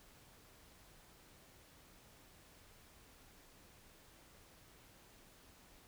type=silence; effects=pink hiss -63 dBFS RMS until 5.87 s